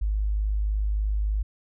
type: tone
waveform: sine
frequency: 51.7 Hz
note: G#1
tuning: 7 cents flat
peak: -22 dBFS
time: 0.01-1.43 s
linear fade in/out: 10 ms
effects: none